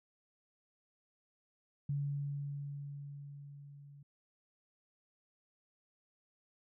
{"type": "tone with level ramp", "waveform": "sine", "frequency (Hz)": 142.4, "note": "C#3", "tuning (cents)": 47, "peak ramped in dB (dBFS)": [-32, -53], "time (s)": [1.89, 4.03], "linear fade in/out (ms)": 5, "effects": []}